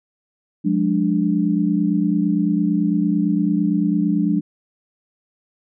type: chord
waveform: sine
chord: D diminished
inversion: first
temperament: equal with one note detuned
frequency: 178.8 / 207.7 / 293.7 Hz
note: F3 / Ab3 / D4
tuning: +41 / 0 / 0 cents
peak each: -20 dBFS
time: 0.64-4.41 s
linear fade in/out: 20 ms
effects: none